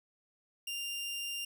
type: tone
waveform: sawtooth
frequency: 2794 Hz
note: F7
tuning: in tune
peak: -33 dBFS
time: 0.67-1.45 s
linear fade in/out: 5 ms
effects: none